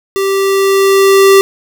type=tone with level ramp; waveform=square; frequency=390.6 Hz; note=G4; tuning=6 cents flat; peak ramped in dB=-12 to -3 dBFS; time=0.16-1.41 s; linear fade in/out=0 ms; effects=none